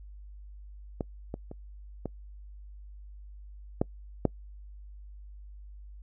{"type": "clicks", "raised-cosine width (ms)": 2, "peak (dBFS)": [-17, -21, -27, -19, -11, -9], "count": 6, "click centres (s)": [1.008, 1.341, 1.514, 2.057, 3.815, 4.253], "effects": ["noise-tail reverb RT60 0.1 s tail -26 dB re dry", "added 50 Hz sine -44 dBFS peak until 6.02 s"]}